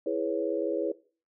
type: chord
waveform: sine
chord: C# minor seventh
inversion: first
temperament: equal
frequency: 329.6 / 415.3 / 493.9 / 554.4 Hz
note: E4 / G#4 / B4 / C#5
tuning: 0 / 0 / 0 / 0 cents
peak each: -32 dBFS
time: 0.06-0.92 s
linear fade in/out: 5 ms
effects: noise-tail reverb RT60 0.4 s tail -20 dB re dry